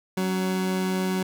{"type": "tone pair together", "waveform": "30% pulse", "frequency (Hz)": [186.8, 278.3], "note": ["F#3", "C#4"], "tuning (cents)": [17, 7], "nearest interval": "perfect fifth", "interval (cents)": 690, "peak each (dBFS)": [-21, -33], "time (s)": [0.17, 1.23], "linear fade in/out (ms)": 5, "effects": []}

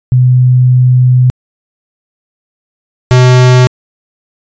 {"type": "tone pair in turn", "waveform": ["sine", "square"], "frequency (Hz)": [126.2, 126.2], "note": ["B2", "B2"], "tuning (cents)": [38, 38], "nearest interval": "unison", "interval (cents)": 0, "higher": "neither", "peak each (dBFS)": -3, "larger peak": "neither", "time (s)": [[0.12, 1.3], [3.11, 3.67]], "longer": "first", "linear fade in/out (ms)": 0, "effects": ["resampled to 16000 Hz"]}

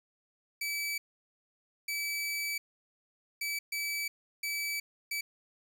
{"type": "tone bursts at uneven times", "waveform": "sawtooth", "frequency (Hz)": 2300, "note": "D7", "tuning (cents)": -37, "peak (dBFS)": -29, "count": 6, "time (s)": [[0.61, 0.98], [1.88, 2.58], [3.41, 3.59], [3.72, 4.08], [4.43, 4.8], [5.11, 5.21]], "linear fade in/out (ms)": 5, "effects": ["10-bit"]}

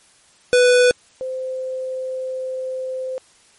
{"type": "tone pair in turn", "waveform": ["square", "sine"], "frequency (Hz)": [494.7, 517.9], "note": ["B4", "C5"], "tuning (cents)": [3, -18], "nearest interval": "minor second", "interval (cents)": 79, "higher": "second", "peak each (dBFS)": [-11, -23], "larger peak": "first", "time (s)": [[0.53, 0.91], [1.21, 3.18]], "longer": "second", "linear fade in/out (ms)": 0, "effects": ["white hiss -53 dBFS RMS until 3.58 s", "MP3 48 kbps"]}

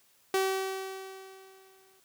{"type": "tone with exponential decay", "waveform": "sawtooth", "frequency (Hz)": 382.7, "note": "G4", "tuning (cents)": -42, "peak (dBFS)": -20, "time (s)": [0.34, 2], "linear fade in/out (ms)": 2, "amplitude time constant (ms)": 360, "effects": ["white hiss -65 dBFS RMS until 2.04 s", "high-pass 60 Hz 12 dB/octave"]}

